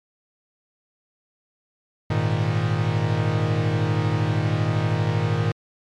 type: chord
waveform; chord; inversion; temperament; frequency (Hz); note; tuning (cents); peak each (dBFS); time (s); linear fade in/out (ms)
45% pulse; Ab suspended second; none; equal; 103.83 / 116.54 / 155.56; Ab2 / Bb2 / Eb3; 0 / 0 / 0; -24; 2.1-5.52; 5
effects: low-pass 4000 Hz 12 dB/octave + MP3 96 kbps